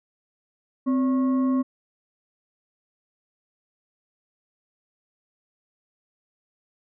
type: tone with frequency modulation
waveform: sine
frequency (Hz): 260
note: C4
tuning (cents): -11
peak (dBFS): -19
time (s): 0.86-1.63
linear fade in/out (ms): 20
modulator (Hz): 831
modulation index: 0.34
effects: none